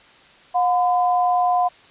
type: tone pair together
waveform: sine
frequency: 719 / 1013.7 Hz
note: F#5 / B5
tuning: -50 / +45 cents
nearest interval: tritone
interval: 595 cents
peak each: -16 / -23 dBFS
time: 0.54-1.69 s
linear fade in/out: 20 ms
effects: white hiss -49 dBFS RMS until 1.9 s + resampled to 8000 Hz